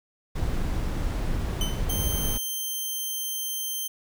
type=noise; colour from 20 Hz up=brown; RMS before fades=-27 dBFS; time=0.35-2.38 s; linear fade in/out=10 ms
type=tone with exponential decay; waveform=sawtooth; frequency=3047 Hz; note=G7; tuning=50 cents flat; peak=-23 dBFS; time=1.61-1.92 s; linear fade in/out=2 ms; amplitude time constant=67 ms
type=tone; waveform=5% pulse; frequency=3136 Hz; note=G7; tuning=in tune; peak=-20 dBFS; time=1.89-3.88 s; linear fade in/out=10 ms
effects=none